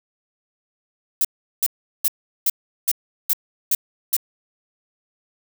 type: noise bursts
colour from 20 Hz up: violet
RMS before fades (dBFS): -18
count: 8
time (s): 1.21-4.166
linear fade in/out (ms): 2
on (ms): 37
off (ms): 380
effects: none